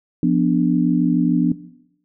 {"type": "chord", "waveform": "sine", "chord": "B diminished", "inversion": "second", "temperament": "equal", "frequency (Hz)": [174.61, 246.9, 293.7], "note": ["F3", "B3", "D4"], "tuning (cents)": [0, 0, 0], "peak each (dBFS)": -18, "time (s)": [0.23, 1.52], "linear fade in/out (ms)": 2, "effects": ["noise-tail reverb RT60 0.8 s tail -17 dB re dry"]}